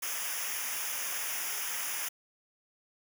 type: noise with comb filter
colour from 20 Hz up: white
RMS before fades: -35 dBFS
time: 0.02-2.09 s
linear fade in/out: 10 ms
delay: 0.24 ms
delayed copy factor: -1
effects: none